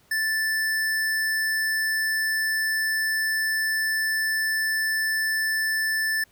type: tone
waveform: square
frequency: 1760 Hz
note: A6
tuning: in tune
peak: -23 dBFS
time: 0.11-6.24 s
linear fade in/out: 5 ms
effects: pink hiss -60 dBFS RMS until 6.31 s